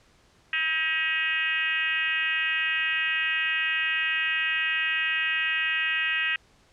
sine tone with frequency modulation, 2217 Hz, C#7, in tune, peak -23 dBFS, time 0.53-6.36 s, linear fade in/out 2 ms, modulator 310 Hz, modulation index 2.1, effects pink hiss -60 dBFS RMS until 6.72 s + low-pass 7000 Hz 12 dB/octave

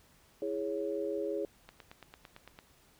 sine chord, C# minor, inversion first, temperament equal, 329.6 / 415.3 / 554.4 Hz, E4 / G#4 / C#5, 0 / 0 / 0 cents, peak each -38 / -35 / -37 dBFS, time 0.42-1.45 s, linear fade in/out 2 ms
click train, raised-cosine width 0.3 ms, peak -32 dBFS, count 9, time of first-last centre 1.69-2.589 s, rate 8.9 Hz
effects pink hiss -64 dBFS RMS until 2.99 s

